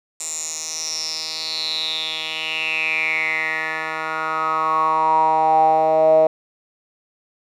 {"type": "tone with band-pass filter sweep", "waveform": "10% pulse", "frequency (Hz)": 158.3, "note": "D#3", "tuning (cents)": 30, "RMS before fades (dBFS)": -20, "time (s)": [0.2, 6.27], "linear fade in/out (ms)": 2, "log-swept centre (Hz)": [7600, 600], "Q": 8.4, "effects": []}